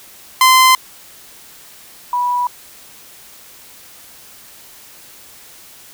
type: tone pair in turn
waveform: sawtooth / sine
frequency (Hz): 1034 / 979.4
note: C6 / B5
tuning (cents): -21 / -15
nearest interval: minor second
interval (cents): 94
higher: first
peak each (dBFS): -3 / -14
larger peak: first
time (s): 0.41-0.75 / 2.13-2.47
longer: neither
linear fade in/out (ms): 2
effects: white hiss -41 dBFS RMS until 5.93 s